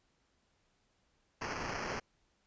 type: noise with sample-and-hold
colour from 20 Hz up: violet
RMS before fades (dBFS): -39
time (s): 1.41-2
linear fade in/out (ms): 10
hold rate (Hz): 3675
effects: pink hiss -75 dBFS RMS until 2.46 s + resampled to 16000 Hz